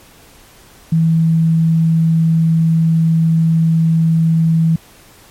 sine tone, 162.9 Hz, E3, 20 cents flat, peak -9 dBFS, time 0.92-4.76 s, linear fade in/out 5 ms, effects pink hiss -44 dBFS RMS until 5.3 s + MP3 64 kbps

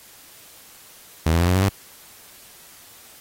sawtooth tone with pitch steps, 80.4 / 83.72 / 87.17 / 90.77 / 94.51 / 98.41 Hz, E2 / E2 / F2 / F#2 / F#2 / G2, -43 / +27 / -3 / -33 / +37 / +7 cents, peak -12 dBFS, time 1.26-1.692 s, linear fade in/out 5 ms, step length 72 ms, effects white hiss -47 dBFS RMS until 3.2 s + AAC 48 kbps

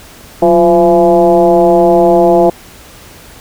sine tone with frequency modulation, 514 Hz, C5, 31 cents flat, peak -4 dBFS, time 0.42-2.5 s, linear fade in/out 5 ms, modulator 165 Hz, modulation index 1.6, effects pink hiss -36 dBFS RMS until 3.4 s

